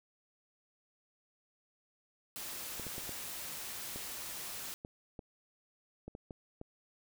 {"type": "noise", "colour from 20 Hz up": "white", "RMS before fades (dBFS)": -43, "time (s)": [2.36, 4.74], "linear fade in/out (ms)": 0}
{"type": "clicks", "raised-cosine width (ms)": 2, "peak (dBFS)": -31, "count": 11, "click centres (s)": [2.797, 2.867, 2.981, 3.093, 3.96, 4.849, 5.192, 6.08, 6.151, 6.308, 6.614]}
{"effects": []}